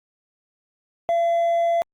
sine tone with hard clipping, 679 Hz, F5, 49 cents flat, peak -18 dBFS, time 1.09-1.82 s, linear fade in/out 0 ms, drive 2 dB, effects Opus 48 kbps

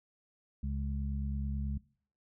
harmonic tone, 69.3 Hz, C#2, in tune, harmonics 1 / 2 / 3, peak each -34 / -40 / -40 dBFS, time 0.63-1.78 s, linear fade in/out 5 ms, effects noise-tail reverb RT60 0.5 s tail -21 dB re dry

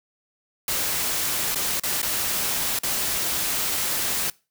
white noise with dropouts, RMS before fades -25 dBFS, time 0.68-4.3 s, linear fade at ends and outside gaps 2 ms, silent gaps 1.547-1.557 / 1.798-1.835 / 2.018-2.028 / 2.789-2.833 s, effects noise-tail reverb RT60 0.3 s tail -23 dB re dry

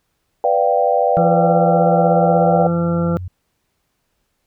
sine chord, G dominant seventh, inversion first, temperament equal with one note detuned, 493.9 / 587.3 / 698.5 / 779.5 Hz, B4 / D5 / F5 / G5, 0 / 0 / 0 / -10 cents, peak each -18 dBFS, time 0.44-2.67 s, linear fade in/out 2 ms
sine tone with exponential growth, 90.9 Hz, F#2, 30 cents flat, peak -24 dBFS, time 1.02-3.28 s, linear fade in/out 5 ms, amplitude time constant 490 ms
harmonic tone, 170.1 Hz, F3, 45 cents flat, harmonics 1 / 2 / 3 / 4 / 5 / 7 / 8, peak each -16 / -26 / -22 / -34 / -35 / -37 / -29 dBFS, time 1.17-3.17 s, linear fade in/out 0 ms
effects pink hiss -69 dBFS RMS until 4.46 s

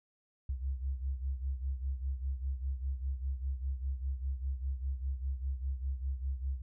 sine beating tone pair, 65.5 / 70.5 Hz, C2 / C#2, +2 / +30 cents, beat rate 5 Hz, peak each -34 / -39 dBFS, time 0.49-6.62 s, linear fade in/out 5 ms, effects none

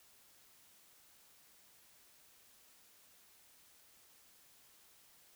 silence, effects white hiss -65 dBFS RMS until 5.35 s

